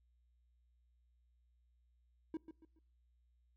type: tone with echo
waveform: triangle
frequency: 319.8 Hz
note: D#4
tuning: 48 cents sharp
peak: -36 dBFS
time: 2.34-2.37 s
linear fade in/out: 2 ms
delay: 140 ms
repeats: 3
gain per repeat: -10 dB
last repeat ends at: 2.79 s
effects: noise-tail reverb RT60 0.6 s tail -25 dB re dry + added 60 Hz sine -70 dBFS peak until 3.56 s